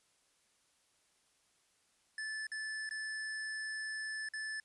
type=tone with dropouts; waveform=square; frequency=1745 Hz; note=A6; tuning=15 cents flat; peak=-39 dBFS; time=2.18-4.6 s; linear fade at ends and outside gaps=2 ms; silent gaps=2.469-2.517 / 2.892-2.909 / 4.288-4.336 s; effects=white hiss -73 dBFS RMS until 4.64 s + resampled to 24000 Hz